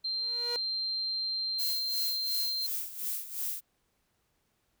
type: tone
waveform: sine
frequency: 4156 Hz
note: C8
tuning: 12 cents flat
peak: -30 dBFS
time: 0.04-2.67 s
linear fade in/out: 10 ms
type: tone with exponential growth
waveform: sawtooth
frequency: 480.1 Hz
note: B4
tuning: 49 cents flat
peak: -30 dBFS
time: 0.05-0.56 s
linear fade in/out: 0 ms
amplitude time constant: 110 ms
type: noise with tremolo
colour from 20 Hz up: violet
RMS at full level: -33 dBFS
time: 1.58-3.61 s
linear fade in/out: 20 ms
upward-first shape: sine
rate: 2.8 Hz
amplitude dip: 75%
effects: pink hiss -75 dBFS RMS until 4.8 s